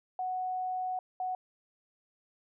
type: tone bursts at uneven times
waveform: sine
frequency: 740 Hz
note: F#5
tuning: in tune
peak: -31 dBFS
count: 2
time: 0.19-0.99 / 1.2-1.35 s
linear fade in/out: 2 ms
effects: none